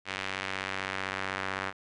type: tone with band-pass filter sweep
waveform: sawtooth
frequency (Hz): 95.8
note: G2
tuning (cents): -39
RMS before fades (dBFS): -35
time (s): 0.05-1.73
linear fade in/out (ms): 50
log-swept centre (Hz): 2400 to 1600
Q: 1.3
effects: resampled to 22050 Hz